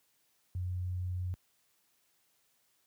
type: tone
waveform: sine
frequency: 90.6 Hz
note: F#2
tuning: 36 cents flat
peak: -32 dBFS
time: 0.55-1.34 s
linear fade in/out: 0 ms
effects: white hiss -73 dBFS RMS until 2.86 s + high-pass 60 Hz 12 dB/octave